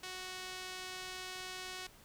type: tone with band-pass filter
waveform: sawtooth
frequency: 370 Hz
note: F#4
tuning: in tune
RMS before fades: -45 dBFS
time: 0.03-1.87 s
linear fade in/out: 5 ms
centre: 4200 Hz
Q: 0.7
effects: pink hiss -60 dBFS RMS until 2.04 s